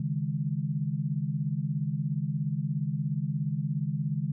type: chord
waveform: sine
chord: C# suspended second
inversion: none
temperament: equal with one note detuned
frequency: 138.59 / 155.56 / 204.6 Hz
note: C#3 / D#3 / G#3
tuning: 0 / 0 / -26 cents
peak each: -31 / -30 / -35 dBFS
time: 0-4.32 s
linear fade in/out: 5 ms
effects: none